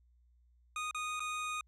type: tone with dropouts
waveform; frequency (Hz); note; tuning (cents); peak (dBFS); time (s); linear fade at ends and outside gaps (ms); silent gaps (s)
25% pulse; 1238; D#6; -9; -32; 0.76-1.61; 2; 0.911-0.946 / 1.196-1.203
effects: added 60 Hz sine -64 dBFS peak until 1.67 s + resampled to 24000 Hz